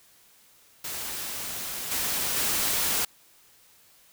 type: noise with level steps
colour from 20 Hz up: white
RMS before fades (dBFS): -34 / -28 / -26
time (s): 0.84-3.05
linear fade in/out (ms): 5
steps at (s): 1.91 / 2.36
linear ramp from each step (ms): 5
effects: white hiss -58 dBFS RMS until 4.12 s